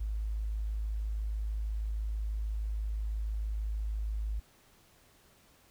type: tone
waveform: sine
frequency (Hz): 53.1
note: G#1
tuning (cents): +39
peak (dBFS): -31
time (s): 0-4.4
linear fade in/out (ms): 10
effects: pink hiss -63 dBFS RMS until 5.7 s